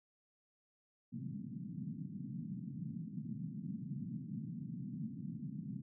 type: band-pass noise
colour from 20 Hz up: pink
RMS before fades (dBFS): -44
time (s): 1.12-5.82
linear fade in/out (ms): 10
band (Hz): 130 to 250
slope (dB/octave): 48
effects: none